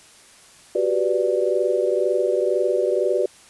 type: chord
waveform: sine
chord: G major seventh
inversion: third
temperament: equal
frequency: 370 / 392 / 493.9 / 587.3 Hz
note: F#4 / G4 / B4 / D5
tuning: 0 / 0 / 0 / 0 cents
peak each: -23 / -24 / -23 / -23 dBFS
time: 0.75-3.26 s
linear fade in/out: 5 ms
effects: white hiss -49 dBFS RMS until 3.49 s + resampled to 24000 Hz